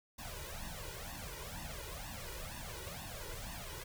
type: noise with flanger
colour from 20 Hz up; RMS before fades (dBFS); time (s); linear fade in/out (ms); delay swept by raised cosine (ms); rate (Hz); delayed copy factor
pink; -45; 0.18-3.84; 10; 1.1 to 2.1; 2.1; +1
effects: none